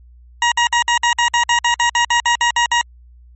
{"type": "tone bursts", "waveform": "20% pulse", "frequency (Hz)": 950, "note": "A#5", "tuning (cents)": 33, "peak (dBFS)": -7, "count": 16, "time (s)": [0.42, 2.813], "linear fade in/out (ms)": 2, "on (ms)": 98, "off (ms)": 55, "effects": ["added 60 Hz sine -41 dBFS peak until 3.35 s", "MP3 32 kbps"]}